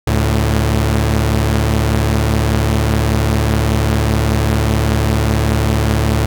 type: tone pair together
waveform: sawtooth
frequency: 71.65 / 110 Hz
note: D2 / A2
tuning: -42 / 0 cents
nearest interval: perfect fifth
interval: 742 cents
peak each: -11 dBFS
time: 0.07-6.26 s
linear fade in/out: 5 ms
effects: none